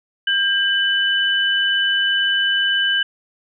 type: tone pair together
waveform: sine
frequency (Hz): 1597 / 2994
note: G6 / F#7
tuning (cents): +32 / +20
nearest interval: major seventh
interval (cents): 1088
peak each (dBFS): -18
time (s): 0.27-3.03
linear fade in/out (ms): 5
effects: none